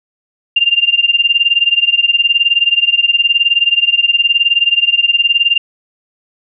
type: tone with tremolo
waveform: sine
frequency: 2794 Hz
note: F7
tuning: in tune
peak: -5 dBFS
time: 0.56-5.58 s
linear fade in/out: 5 ms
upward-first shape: sine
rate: 19 Hz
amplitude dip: 90%
effects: none